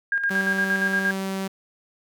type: tone with tremolo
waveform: sine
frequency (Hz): 1618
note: G#6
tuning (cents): -46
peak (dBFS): -19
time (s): 0.12-1.11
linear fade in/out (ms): 2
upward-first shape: square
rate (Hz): 8.6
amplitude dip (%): 55
type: tone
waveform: sawtooth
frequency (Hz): 192.5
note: G3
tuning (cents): -31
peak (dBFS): -22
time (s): 0.3-1.48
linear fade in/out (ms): 10
effects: none